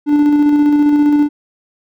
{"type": "tone with tremolo", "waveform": "triangle", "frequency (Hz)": 293.7, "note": "D4", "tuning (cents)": 0, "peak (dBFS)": -5, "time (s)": [0.06, 1.29], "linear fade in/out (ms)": 50, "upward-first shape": "square", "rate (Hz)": 15, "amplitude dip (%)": 25, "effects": []}